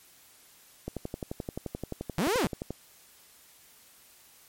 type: click train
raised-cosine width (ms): 2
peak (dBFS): -20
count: 22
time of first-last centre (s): 0.88-2.706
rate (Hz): 11.5
type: linear two-way sweep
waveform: sawtooth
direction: up then down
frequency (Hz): 130.8 to 536 to 130.8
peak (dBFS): -21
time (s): 2.18-2.47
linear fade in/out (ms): 2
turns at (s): 2.37
effects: white hiss -57 dBFS RMS until 4.48 s + MP3 64 kbps